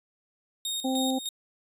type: tone with tremolo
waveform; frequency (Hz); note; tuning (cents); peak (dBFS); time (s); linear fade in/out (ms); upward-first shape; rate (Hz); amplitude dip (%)
sawtooth; 3711; A#7; -9; -26; 0.65-1.29; 2; square; 3.3; 60
type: harmonic tone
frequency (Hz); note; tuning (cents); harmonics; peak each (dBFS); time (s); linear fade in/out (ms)
261.6; C4; 0; 1 / 2 / 3; -26 / -33 / -33; 0.84-1.19; 10
effects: resampled to 32000 Hz